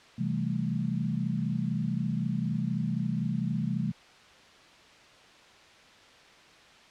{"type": "chord", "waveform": "sine", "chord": "A minor seventh", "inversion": "first", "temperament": "equal", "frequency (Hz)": [130.81, 164.81, 196, 220], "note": ["C3", "E3", "G3", "A3"], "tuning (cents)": [0, 0, 0, 0], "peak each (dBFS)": [-33, -32, -33, -33], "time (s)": [0.18, 3.92], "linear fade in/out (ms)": 10, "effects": ["white hiss -54 dBFS RMS until 6.9 s", "low-pass 4000 Hz 12 dB/octave"]}